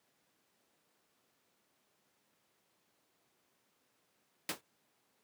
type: noise with exponential decay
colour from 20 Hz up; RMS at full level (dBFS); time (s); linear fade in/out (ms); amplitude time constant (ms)
pink; -30; 4.49-4.61; 2; 26
effects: pink hiss -75 dBFS RMS until 5.23 s + high-pass 200 Hz 12 dB/octave